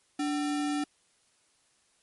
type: tone with sample-and-hold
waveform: sine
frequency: 291.8 Hz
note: D4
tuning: 11 cents flat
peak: -27 dBFS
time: 0.19-0.84 s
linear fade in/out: 5 ms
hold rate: 1050 Hz
effects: white hiss -68 dBFS RMS until 2.02 s + MP3 48 kbps